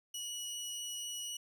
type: tone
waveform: 20% pulse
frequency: 2926 Hz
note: F#7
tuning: 20 cents flat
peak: -34 dBFS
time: 0.14-1.37 s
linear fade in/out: 5 ms
effects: none